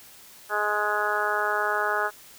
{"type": "harmonic tone", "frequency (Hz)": 209.1, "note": "G#3", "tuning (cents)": 12, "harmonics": [2, 3, 4, 5, 6, 7, 8], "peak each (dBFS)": [-32, -32, -30, -33, -29, -28, -32], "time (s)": [0.49, 2.11], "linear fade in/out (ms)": 50, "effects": ["white hiss -49 dBFS RMS until 2.38 s"]}